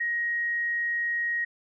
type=tone; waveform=sine; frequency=1884 Hz; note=A#6; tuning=18 cents sharp; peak=-25 dBFS; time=0-1.45 s; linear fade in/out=10 ms; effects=none